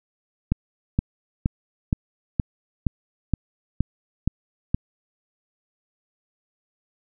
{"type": "click train", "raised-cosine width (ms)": 5, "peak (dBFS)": -7, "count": 10, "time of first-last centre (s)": [0.52, 4.745], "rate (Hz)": 2.13, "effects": []}